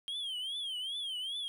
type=tone with vibrato; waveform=triangle; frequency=3200 Hz; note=G7; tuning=35 cents sharp; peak=-34 dBFS; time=0.08-1.48 s; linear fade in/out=0 ms; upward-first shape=triangle; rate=2.5 Hz; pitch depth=170 cents each way; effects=none